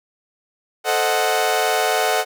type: chord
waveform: sawtooth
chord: A diminished seventh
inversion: none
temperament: equal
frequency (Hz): 440 / 523.3 / 622.3 / 740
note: A4 / C5 / Eb5 / Gb5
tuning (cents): 0 / 0 / 0 / 0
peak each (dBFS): -19 / -22 / -20 / -16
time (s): 0.84-2.25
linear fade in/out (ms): 50
effects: none